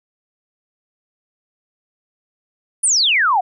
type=exponential sweep; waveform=sine; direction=down; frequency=10020 to 698.5 Hz; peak=-12 dBFS; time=2.83-3.41 s; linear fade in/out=10 ms; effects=none